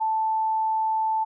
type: tone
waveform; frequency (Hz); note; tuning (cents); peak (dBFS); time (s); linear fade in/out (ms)
sine; 880; A5; 0; -21; 0-1.25; 20
effects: none